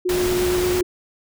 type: tone with vibrato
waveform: sine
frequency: 360.7 Hz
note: F#4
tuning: 44 cents flat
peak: -18 dBFS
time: 0.05-0.83 s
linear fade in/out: 10 ms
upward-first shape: sine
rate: 8.7 Hz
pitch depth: 12 cents each way
type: noise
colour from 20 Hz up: pink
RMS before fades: -26 dBFS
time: 0.09-0.81 s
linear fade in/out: 2 ms
effects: none